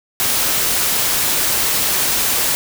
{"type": "noise", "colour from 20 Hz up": "white", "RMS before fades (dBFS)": -17, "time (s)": [0.2, 2.55], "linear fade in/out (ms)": 0, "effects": []}